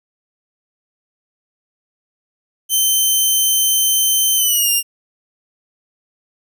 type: tone with pitch glide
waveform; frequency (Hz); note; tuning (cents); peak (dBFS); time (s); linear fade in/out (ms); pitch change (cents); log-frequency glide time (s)
5% pulse; 3092 to 2803; G7 to F7; -24 to +6; -5; 2.69-4.83; 50; -170; 4.36-4.7
effects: none